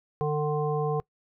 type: harmonic tone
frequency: 150 Hz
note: D3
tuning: 37 cents sharp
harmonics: 1 / 3 / 5 / 7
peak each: -28 / -27 / -33 / -36 dBFS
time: 0.21-1 s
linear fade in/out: 0 ms
effects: noise-tail reverb RT60 0.1 s tail -23 dB re dry